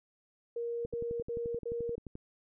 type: tone bursts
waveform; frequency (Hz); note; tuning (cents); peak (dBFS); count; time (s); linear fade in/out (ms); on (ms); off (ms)
sine; 470; A#4; +14; -33; 4; 0.56-1.955; 5; 300; 65
type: click train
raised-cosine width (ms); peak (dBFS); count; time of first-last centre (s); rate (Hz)
3; -30; 16; 0.85-2.154; 11.5
effects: none